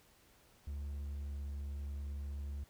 triangle tone with pitch glide, 71.3 to 70.89 Hz, C#2 to C#2, +49 to +39 cents, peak -37 dBFS, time 0.67-2.64 s, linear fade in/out 5 ms, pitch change -10 cents, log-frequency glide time 1.16-1.32 s, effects pink hiss -66 dBFS RMS until 2.69 s

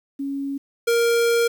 sine / square tone pair in turn, 277.2 / 467.5 Hz, C#4 / A#4, 0 / +5 cents, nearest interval major sixth, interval 905 cents, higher second, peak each -24 / -17 dBFS, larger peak second, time 0.19-0.58 / 0.87-1.48 s, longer second, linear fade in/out 10 ms, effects 9-bit

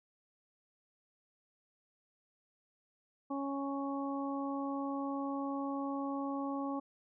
harmonic tone, 277.2 Hz, C#4, in tune, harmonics 1 / 2 / 3 / 4, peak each -36 / -43 / -43 / -43 dBFS, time 3.3-6.8 s, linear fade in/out 10 ms, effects none

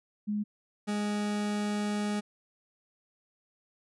sine / 40% pulse tone pair in turn, 208.7 / 207.7 Hz, G#3 / G#3, +9 / 0 cents, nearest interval unison, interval 9 cents, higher first, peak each -28 dBFS, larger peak neither, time 0.27-0.44 / 0.87-2.21 s, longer second, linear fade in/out 20 ms, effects resampled to 24000 Hz

